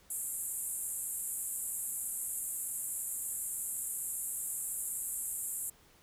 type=band-pass noise; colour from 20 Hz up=pink; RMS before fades=-38 dBFS; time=0.1-5.7 s; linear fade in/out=5 ms; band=7400 to 13000 Hz; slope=96 dB/octave; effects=pink hiss -63 dBFS RMS until 6.02 s